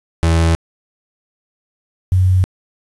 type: tone pair in turn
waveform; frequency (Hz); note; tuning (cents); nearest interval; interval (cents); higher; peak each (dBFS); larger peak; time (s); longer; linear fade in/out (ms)
35% pulse / sine; 82.41 / 92.7; E2 / F#2; 0 / +4; major second; 204; second; -9; neither; 0.23-0.55 / 2.12-2.44; neither; 0
effects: resampled to 24000 Hz + 7-bit